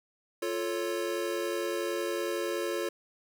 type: chord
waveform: square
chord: F augmented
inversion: none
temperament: equal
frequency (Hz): 349.2 / 440 / 554.4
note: F4 / A4 / C#5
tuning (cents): 0 / 0 / 0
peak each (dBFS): -34 / -36 / -36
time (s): 0.42-2.89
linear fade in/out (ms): 5
effects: none